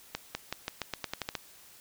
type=accelerating click train; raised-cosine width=0.2 ms; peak=-15 dBFS; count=11; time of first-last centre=0.15-1.352 s; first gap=200 ms; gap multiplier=0.88; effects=white hiss -55 dBFS RMS until 1.8 s